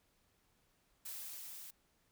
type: noise with level ramp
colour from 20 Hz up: blue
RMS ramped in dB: -45 to -51 dBFS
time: 1.05-1.71 s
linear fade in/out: 10 ms
effects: pink hiss -75 dBFS RMS until 2.11 s